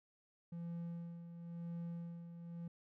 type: tone with tremolo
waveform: triangle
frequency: 170 Hz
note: F3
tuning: 46 cents flat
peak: -39 dBFS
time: 0.52-2.68 s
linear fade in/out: 5 ms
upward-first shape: sine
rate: 0.97 Hz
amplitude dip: 60%
effects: none